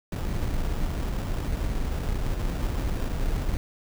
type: noise with sample-and-hold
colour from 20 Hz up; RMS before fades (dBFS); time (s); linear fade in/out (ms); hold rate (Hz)
brown; -27; 0.12-3.57; 2; 2100
effects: none